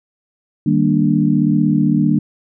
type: chord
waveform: sine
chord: Eb major seventh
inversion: none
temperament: equal with one note detuned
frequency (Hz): 155.56 / 197.48 / 233.1 / 293.7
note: Eb3 / G3 / Bb3 / D4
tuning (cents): 0 / +13 / 0 / 0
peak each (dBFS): -17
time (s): 0.66-2.19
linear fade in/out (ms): 5
effects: none